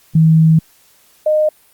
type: tone pair in turn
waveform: sine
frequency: 160.1 / 614.1 Hz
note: D#3 / D#5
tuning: +50 / -23 cents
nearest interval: octave + major seventh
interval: 2327 cents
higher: second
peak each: -6 / -10 dBFS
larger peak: first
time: 0.15-0.59 / 1.26-1.49 s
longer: first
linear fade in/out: 5 ms
effects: white hiss -51 dBFS RMS until 1.73 s + Opus 48 kbps